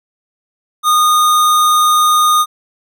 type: tone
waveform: square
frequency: 1229 Hz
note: D#6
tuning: 22 cents flat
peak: -9 dBFS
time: 0.83-2.46 s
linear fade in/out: 50 ms
effects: none